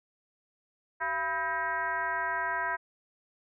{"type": "tone with frequency modulation", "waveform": "sine", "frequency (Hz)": 1286, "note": "E6", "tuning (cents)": -43, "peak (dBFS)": -28, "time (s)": [1, 2.77], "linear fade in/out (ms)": 20, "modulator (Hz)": 302, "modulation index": 1.9, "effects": []}